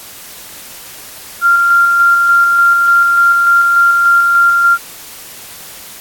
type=tone with tremolo; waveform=sine; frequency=1388 Hz; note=F6; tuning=11 cents flat; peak=-5 dBFS; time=1.41-4.78 s; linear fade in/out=50 ms; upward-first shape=square; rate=3.4 Hz; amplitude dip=25%; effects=white hiss -32 dBFS RMS until 6 s + AAC 64 kbps